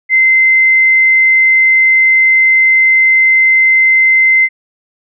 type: tone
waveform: sine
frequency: 2070 Hz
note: C7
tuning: 19 cents flat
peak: -5 dBFS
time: 0.09-4.49 s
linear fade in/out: 50 ms
effects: none